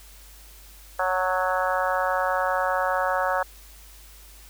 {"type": "harmonic tone with a mistuned harmonic", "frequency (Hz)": 185, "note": "F#3", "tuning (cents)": 0, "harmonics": [3, 4, 5, 6, 7, 8, 9], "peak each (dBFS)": [-27, -28, -29, -30, -30, -31, -32], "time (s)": [0.99, 3.43], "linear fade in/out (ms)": 5, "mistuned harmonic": 5, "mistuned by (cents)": -19, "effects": ["added 50 Hz sine -47 dBFS peak until 4.49 s", "white hiss -50 dBFS RMS until 4.49 s"]}